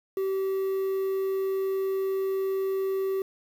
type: tone with quantisation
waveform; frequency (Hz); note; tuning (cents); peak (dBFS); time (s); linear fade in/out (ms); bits
triangle; 384.9; G4; -32; -23; 0.17-3.22; 2; 8
effects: none